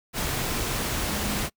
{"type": "tone in noise", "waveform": "sine", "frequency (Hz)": 205.1, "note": "G#3", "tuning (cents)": -21, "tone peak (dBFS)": -35, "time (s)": [1.01, 1.44], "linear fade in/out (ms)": 50, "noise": "pink", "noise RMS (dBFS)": -28, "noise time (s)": [0.13, 1.5], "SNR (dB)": -10, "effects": ["noise-tail reverb RT60 0.1 s tail -26 dB re dry"]}